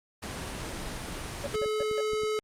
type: noise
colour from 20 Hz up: pink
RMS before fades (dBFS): -36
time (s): 0.22-1.56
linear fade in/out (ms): 10
type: clicks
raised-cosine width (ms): 3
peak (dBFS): -29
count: 9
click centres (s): 1.404 / 1.455 / 1.557 / 1.616 / 1.66 / 1.807 / 1.913 / 2.134 / 2.235
type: tone bursts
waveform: triangle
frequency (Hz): 563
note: C#5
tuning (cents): +27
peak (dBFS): -29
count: 4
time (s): 1.44-2.006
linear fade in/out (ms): 2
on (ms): 29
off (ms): 150
type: tone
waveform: square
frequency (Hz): 429.5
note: A4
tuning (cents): -42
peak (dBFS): -28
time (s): 1.54-2.39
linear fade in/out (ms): 0
effects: low-pass 9000 Hz 12 dB/octave + Opus 32 kbps